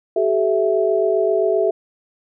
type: tone cluster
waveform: sine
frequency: 381 / 428.6 / 660 Hz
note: G4 / A4 / E5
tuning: -49 / -45 / +2 cents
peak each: -19 dBFS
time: 0.16-1.71 s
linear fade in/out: 5 ms
effects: none